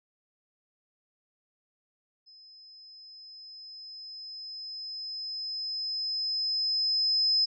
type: tone with level ramp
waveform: sine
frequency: 5100 Hz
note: D#8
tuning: 42 cents sharp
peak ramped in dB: -51 to -21 dBFS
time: 2.26-7.46 s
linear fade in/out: 20 ms
effects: none